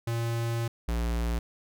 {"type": "tone pair in turn", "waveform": "square", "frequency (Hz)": [116.2, 58.1], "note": ["A#2", "A#1"], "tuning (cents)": [-5, -5], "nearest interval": "octave", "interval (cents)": 1200, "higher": "first", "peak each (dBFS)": [-28, -27], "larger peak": "second", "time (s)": [[0.07, 0.68], [0.88, 1.39]], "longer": "first", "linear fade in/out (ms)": 5, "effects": []}